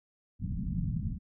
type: low-pass noise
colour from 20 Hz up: white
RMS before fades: -33 dBFS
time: 0.39-1.19 s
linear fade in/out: 50 ms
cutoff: 210 Hz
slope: 48 dB/octave
effects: none